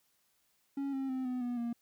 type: tone with pitch steps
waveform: triangle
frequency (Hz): 277.2 / 268.4 / 259.8 / 251.6 / 243.6 / 235.8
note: C#4 / C4 / C4 / B3 / B3 / A#3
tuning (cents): 0 / +44 / -12 / +32 / -24 / +20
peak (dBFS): -31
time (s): 0.77-1.73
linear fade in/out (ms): 5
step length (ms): 160
effects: white hiss -74 dBFS RMS until 1.81 s